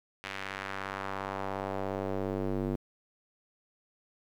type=tone with band-pass filter sweep; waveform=square; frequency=48.58 Hz; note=G1; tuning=15 cents flat; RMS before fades=-35 dBFS; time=0.24-2.76 s; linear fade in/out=0 ms; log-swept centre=2300 to 300 Hz; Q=1.3; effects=10-bit